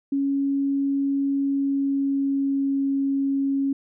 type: tone with pitch glide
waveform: sine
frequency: 277.2 to 274.8 Hz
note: C#4 to C#4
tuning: 0 to -15 cents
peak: -20 dBFS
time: 0.12-3.73 s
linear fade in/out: 5 ms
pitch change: -15 cents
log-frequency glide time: 1.35-2.87 s
effects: none